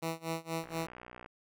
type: tone with tremolo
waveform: 10% pulse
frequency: 163.6 Hz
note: E3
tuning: 13 cents flat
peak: -24 dBFS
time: 0.02-0.87 s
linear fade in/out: 10 ms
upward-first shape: sine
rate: 4.2 Hz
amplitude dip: 95%
type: click train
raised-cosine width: 0.5 ms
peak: -32 dBFS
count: 39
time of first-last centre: 0.64-1.261 s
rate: 61.2 Hz
effects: none